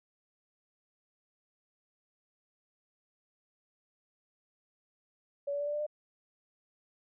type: tone with pitch steps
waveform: sine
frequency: 567 / 573.6 / 580.3 / 587 / 593.8 / 600.7 Hz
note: C#5 / D5 / D5 / D5 / D5 / D5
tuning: +39 / -41 / -21 / -1 / +19 / +39 cents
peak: -31 dBFS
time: 5.47-5.866 s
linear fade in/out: 10 ms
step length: 66 ms
effects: none